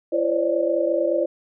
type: tone cluster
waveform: sine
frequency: 340.2 / 522 / 567 / 596 Hz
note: F4 / C5 / C#5 / D5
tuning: -45 / -4 / +39 / +25 cents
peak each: -24 dBFS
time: 0.12-1.26 s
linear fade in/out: 10 ms
effects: none